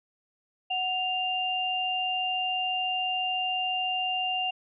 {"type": "tone pair together", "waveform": "sine", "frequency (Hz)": [740, 2794], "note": ["F#5", "F7"], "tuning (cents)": [0, 0], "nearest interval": "octave + major seventh", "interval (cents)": 2300, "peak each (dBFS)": [-30, -28], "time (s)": [0.7, 4.51], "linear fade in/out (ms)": 10, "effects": []}